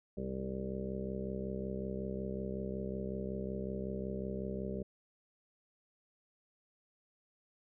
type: harmonic tone with a mistuned harmonic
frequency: 65.41 Hz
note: C2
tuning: in tune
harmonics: 1 / 2 / 3 / 4 / 5 / 6 / 7 / 8 / 9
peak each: -45 / -47 / -40 / -51 / -52 / -43 / -45 / -52 / -47 dBFS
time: 0.17-4.83 s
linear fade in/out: 5 ms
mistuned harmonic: 5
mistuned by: +27 cents
effects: none